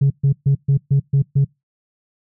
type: tone bursts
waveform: sine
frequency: 138.59 Hz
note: C#3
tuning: in tune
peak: -9 dBFS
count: 7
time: 0.01-1.448 s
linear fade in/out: 10 ms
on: 94 ms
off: 130 ms
effects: noise-tail reverb RT60 0.2 s tail -25 dB re dry + tanh soft clip ceiling -9 dBFS